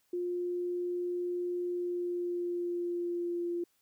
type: tone with pitch glide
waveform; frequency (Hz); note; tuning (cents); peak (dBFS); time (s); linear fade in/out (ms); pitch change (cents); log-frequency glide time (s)
sine; 354 to 346.1; F4 to F4; +23 to -16; -31; 0.13-3.64; 5; -39; 1.63-3.49
effects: white hiss -73 dBFS RMS until 3.81 s